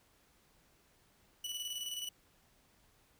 sawtooth tone with tremolo, 2958 Hz, F#7, 1 cent flat, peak -34 dBFS, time 1.44-2.09 s, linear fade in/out 5 ms, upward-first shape square, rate 19 Hz, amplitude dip 45%, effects pink hiss -69 dBFS RMS until 3.19 s

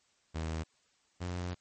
sawtooth tone pair in turn, 80.2 / 89.16 Hz, E2 / F2, -47 / +36 cents, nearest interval major second, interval 183 cents, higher second, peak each -30 / -31 dBFS, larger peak first, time 0.34-0.64 / 1.2-1.55 s, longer second, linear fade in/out 20 ms, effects white hiss -71 dBFS RMS until 1.6 s + MP3 32 kbps

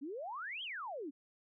sine exponential two-way sweep, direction up then down, 258.3 to 3322 to 258.3 Hz, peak -40 dBFS, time 0.01-1.11 s, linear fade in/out 20 ms, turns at 0.63 s, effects none

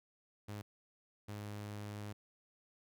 sawtooth tone bursts at uneven times, 103.83 Hz, G#2, in tune, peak -39 dBFS, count 2, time 0.48-0.62 / 1.28-2.13 s, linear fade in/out 10 ms, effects none

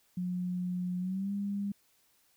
sine tone with pitch glide, 180 to 200.9 Hz, F#3 to G3, -47 to +43 cents, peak -31 dBFS, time 0.17-1.72 s, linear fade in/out 5 ms, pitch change +190 cents, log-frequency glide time 0.99-1.32 s, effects white hiss -69 dBFS RMS until 2.36 s

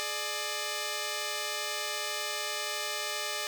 5% pulse tone pair together, 422.1 / 597 Hz, G#4 / D5, +28 / +28 cents, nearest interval tritone, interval 600 cents, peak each -26 / -22 dBFS, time 0-3.47 s, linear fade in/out 0 ms, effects none

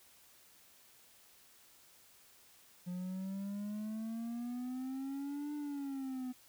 triangle exponential two-way sweep, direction up then down, 177.1 to 296.9 to 250.3 Hz, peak -36 dBFS, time 2.86-6.33 s, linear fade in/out 20 ms, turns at 5.54 s, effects white hiss -63 dBFS RMS until 6.48 s

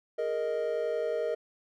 triangle chord, Ab suspended second, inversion none, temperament equal, 415.3 / 466.2 / 622.3 Hz, Ab4 / Bb4 / Eb5, 0 / 0 / 0 cents, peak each -35 / -29 / -30 dBFS, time 0.18-1.35 s, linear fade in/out 10 ms, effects none

